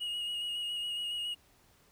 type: tone with vibrato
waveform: triangle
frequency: 2882 Hz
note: F#7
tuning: 46 cents flat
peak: -32 dBFS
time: 0-1.35 s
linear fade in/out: 20 ms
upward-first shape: square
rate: 7.2 Hz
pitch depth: 16 cents each way
effects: pink hiss -65 dBFS RMS until 1.91 s